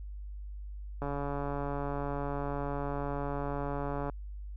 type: click train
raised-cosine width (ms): 1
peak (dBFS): -22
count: 438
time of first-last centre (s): 1.02-4.097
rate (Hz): 142
effects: added 50 Hz sine -39 dBFS peak until 4.56 s